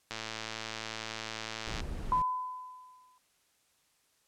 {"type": "click train", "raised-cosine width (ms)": 0.2, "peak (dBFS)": -20, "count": 189, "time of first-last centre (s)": [0.11, 1.804], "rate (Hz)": 111}
{"type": "noise", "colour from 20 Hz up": "brown", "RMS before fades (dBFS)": -38, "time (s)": [1.67, 2.22], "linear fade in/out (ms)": 2}
{"type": "tone with exponential decay", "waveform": "sine", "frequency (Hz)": 1008, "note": "B5", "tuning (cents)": 35, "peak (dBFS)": -23, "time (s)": [2.12, 3.18], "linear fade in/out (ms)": 1, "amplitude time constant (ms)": 230}
{"effects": ["white hiss -71 dBFS RMS until 4.27 s", "low-pass 11000 Hz 12 dB/octave"]}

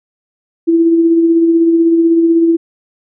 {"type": "tone with tremolo", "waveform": "sine", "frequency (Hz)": 332.3, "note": "E4", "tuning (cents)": 14, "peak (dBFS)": -5, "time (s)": [0.67, 2.57], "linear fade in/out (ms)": 20, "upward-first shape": "sine", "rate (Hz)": 16, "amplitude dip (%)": 35, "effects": []}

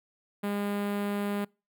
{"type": "tone with notch filter", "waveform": "sawtooth", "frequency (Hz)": 203.4, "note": "G#3", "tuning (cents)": -36, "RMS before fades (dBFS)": -31, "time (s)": [0.43, 1.45], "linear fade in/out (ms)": 10, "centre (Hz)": 5800, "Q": 0.63, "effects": ["noise-tail reverb RT60 0.3 s tail -26 dB re dry"]}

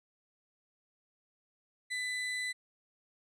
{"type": "tone", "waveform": "35% pulse", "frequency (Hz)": 2000, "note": "B6", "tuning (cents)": 21, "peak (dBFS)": -32, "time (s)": [1.9, 2.53], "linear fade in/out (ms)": 20, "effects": ["resampled to 22050 Hz"]}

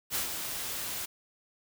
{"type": "noise with ADSR envelope", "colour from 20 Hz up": "white", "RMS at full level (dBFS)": -30, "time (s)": [0.1, 1.06], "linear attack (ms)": 52, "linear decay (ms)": 120, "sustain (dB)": -6, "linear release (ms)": 12, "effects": []}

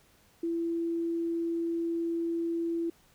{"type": "tone", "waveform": "sine", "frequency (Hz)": 335.2, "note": "E4", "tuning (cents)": 29, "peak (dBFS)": -28, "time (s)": [0.43, 2.9], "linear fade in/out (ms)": 5, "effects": ["pink hiss -63 dBFS RMS until 3.14 s"]}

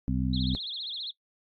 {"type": "harmonic tone", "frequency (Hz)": 63.8, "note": "C2", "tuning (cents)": -43, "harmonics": [1, 2, 3, 4], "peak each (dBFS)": [-31, -31, -31, -31], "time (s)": [0.08, 0.55], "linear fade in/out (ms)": 0}
{"type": "tone with vibrato", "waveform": "sine", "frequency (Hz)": 3729, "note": "A#7", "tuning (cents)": 0, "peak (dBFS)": -33, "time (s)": [0.33, 1.11], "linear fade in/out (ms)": 5, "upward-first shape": "triangle", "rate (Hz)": 15, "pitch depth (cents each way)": 270}
{"effects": ["noise-tail reverb RT60 0.1 s tail -20 dB re dry", "AAC 32 kbps"]}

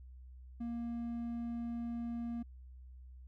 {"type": "tone", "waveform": "triangle", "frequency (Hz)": 234.9, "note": "A#3", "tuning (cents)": 13, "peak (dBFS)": -35, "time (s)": [0.6, 2.43], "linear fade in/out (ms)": 10, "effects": ["added 63 Hz sine -50 dBFS peak until 3.27 s"]}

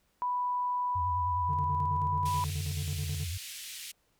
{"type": "tone", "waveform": "sine", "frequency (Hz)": 987.8, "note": "B5", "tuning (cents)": 0, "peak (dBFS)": -28, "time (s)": [0.22, 2.44], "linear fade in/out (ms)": 0}
{"type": "tone with vibrato", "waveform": "sine", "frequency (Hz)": 87.31, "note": "F2", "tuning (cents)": 0, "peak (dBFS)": -33, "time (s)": [0.95, 3.38], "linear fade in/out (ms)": 10, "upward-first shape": "sine", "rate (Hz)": 9.7, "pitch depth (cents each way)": 150}
{"type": "tone with tremolo", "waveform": "triangle", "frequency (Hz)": 146.5, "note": "D3", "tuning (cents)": -4, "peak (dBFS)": -31, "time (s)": [1.48, 3.25], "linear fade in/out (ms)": 20, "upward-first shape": "square", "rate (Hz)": 9.3, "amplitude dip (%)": 60}
{"type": "band-pass noise", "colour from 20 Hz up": "pink", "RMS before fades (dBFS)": -43, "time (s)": [2.25, 3.92], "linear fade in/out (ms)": 10, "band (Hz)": [2400, 14000], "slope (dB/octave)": 24}
{"effects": ["pink hiss -72 dBFS RMS until 4.19 s"]}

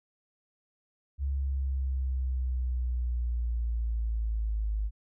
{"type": "linear sweep", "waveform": "sine", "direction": "down", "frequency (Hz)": [69.3, 51.91], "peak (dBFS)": -27, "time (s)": [1.18, 4.91], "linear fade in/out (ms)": 50, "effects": []}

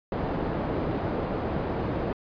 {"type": "low-pass noise", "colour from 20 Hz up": "white", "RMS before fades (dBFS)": -29, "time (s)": [0.12, 2.13], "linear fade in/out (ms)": 2, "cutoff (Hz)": 550, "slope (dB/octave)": 12, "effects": ["resampled to 11025 Hz"]}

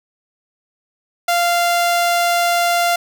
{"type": "tone", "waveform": "sawtooth", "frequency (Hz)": 694, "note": "F5", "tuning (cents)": -11, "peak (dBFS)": -10, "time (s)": [1.28, 2.96], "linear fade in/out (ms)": 5, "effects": []}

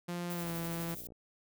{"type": "tone with pitch glide", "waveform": "sawtooth", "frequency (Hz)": [174.61, 167.79], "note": ["F3", "E3"], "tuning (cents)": [0, 31], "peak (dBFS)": -32, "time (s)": [0.08, 0.95], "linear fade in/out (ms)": 10, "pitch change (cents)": -69, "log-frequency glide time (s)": [0.32, 0.53]}
{"type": "noise with tremolo", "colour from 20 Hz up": "violet", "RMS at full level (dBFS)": -43, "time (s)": [0.3, 1.07], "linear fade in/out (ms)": 2, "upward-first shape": "sine", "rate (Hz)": 12, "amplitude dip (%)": 45}
{"type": "click train", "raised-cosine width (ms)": 2, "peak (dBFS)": -40, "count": 42, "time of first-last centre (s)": [0.43, 1.121], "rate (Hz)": 59.3}
{"effects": []}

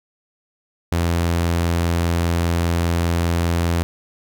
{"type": "tone", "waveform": "sawtooth", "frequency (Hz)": 85, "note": "F2", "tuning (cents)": -46, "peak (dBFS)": -13, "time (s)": [0.92, 3.83], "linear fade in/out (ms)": 0, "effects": []}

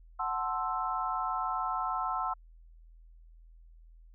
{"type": "chord", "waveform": "sine", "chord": "F# half-diminished seventh", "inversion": "none", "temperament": "equal", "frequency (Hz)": [740, 880, 1046.5, 1318.5], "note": ["F#5", "A5", "C6", "E6"], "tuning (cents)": [0, 0, 0, 0], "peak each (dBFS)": [-36, -37, -35, -34], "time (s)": [0.19, 2.34], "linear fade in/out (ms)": 10, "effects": ["added 41 Hz sine -52 dBFS peak until 4.14 s"]}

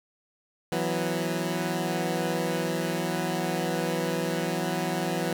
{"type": "chord", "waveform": "15% pulse", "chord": "E suspended second", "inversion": "none", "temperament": "equal", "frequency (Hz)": [164.81, 185, 246.9], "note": ["E3", "F#3", "B3"], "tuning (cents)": [0, 0, 0], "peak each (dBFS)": [-23, -24, -28], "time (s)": [0.72, 5.33], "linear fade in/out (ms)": 2, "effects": []}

